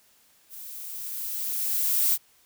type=noise with level ramp; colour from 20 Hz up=violet; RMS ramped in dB=-42 to -21 dBFS; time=0.49-2.18 s; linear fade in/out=50 ms; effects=white hiss -61 dBFS RMS until 2.45 s